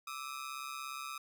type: ring-modulated tone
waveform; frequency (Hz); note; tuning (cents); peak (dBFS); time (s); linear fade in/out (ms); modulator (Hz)
sawtooth; 1244.5; D#6; 0; -34; 0.07-1.18; 5; 68.5
effects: none